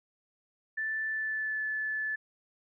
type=tone with pitch glide; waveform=sine; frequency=1760 to 1735.8 Hz; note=A6 to A6; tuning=0 to -24 cents; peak=-30 dBFS; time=0.77-2.16 s; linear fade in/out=10 ms; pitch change=-24 cents; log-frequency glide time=1.09-1.62 s; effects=none